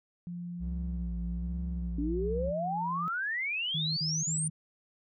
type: tone with pitch glide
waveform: sine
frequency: 174.61 to 171.12 Hz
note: F3 to F3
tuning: 0 to -35 cents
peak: -36 dBFS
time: 0.27-3.08 s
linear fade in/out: 0 ms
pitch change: -35 cents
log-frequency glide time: 1.86-2.91 s
type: tone with vibrato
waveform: triangle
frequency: 61.74 Hz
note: B1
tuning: in tune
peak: -31 dBFS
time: 0.59-2.53 s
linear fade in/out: 50 ms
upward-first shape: sine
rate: 1.2 Hz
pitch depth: 130 cents each way
type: exponential sweep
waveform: sine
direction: up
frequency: 277.2 to 9250 Hz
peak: -30 dBFS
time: 1.98-4.48 s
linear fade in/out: 5 ms
type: tone bursts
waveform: sine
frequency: 157.4 Hz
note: D#3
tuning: 20 cents sharp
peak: -32 dBFS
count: 3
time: 3.74-4.5 s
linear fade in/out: 10 ms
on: 230 ms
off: 35 ms
effects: none